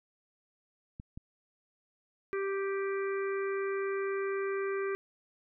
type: clicks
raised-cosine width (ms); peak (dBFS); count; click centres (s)
5; -30; 2; 0.999 / 1.175
type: harmonic tone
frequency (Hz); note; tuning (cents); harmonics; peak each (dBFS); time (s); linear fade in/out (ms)
392; G4; 0; 1 / 3 / 4 / 5 / 6; -31 / -41 / -43 / -45 / -47; 2.33-4.95; 0
effects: none